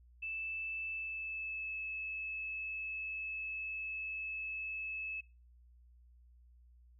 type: tone with pitch glide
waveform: sine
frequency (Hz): 2637 to 2601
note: E7 to E7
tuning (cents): 0 to -24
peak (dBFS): -38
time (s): 0.22-5.21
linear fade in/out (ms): 10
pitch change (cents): -24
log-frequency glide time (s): 0.91-1.75
effects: noise-tail reverb RT60 0.3 s tail -20 dB re dry + added 60 Hz sine -59 dBFS peak until 6.99 s